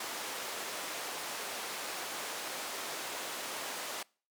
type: band-pass noise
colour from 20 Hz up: pink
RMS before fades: -40 dBFS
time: 0-4.03 s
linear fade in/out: 5 ms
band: 490 to 13000 Hz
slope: 12 dB/octave
effects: noise-tail reverb RT60 0.4 s tail -25 dB re dry